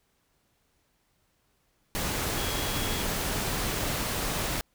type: tone in noise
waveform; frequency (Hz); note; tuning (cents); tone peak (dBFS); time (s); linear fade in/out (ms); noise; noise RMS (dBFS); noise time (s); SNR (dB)
sine; 3320; G#7; -1; -39; 2.37-3.02; 0; pink; -30; 1.95-4.61; -12
effects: pink hiss -71 dBFS RMS until 4.74 s